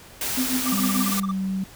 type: noise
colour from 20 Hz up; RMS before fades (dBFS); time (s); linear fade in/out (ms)
white; -27; 0.21-1.2; 2
type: tone with tremolo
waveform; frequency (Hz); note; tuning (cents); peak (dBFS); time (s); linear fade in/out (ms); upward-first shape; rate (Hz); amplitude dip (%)
sine; 256.2; C4; -36; -20; 0.37-1.11; 5; triangle; 6.8; 90
type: tone bursts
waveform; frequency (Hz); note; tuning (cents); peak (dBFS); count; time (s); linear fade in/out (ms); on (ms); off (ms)
triangle; 1180; D6; +8; -25; 12; 0.66-1.314; 5; 27; 30
type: tone with pitch glide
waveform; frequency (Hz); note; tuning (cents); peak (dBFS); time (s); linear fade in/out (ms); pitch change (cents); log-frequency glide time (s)
sine; 196.9 to 191.07; G3 to G3; +8 to -44; -23; 0.72-1.64; 5; -52; 1.19-1.31
effects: pink hiss -46 dBFS RMS until 1.75 s